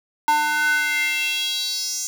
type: tone with high-pass filter sweep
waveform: square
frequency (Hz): 300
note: D4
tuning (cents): +37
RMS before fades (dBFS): -22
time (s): 0.28-2.07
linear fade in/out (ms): 0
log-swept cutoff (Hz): 940 to 6500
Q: 4.7
effects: none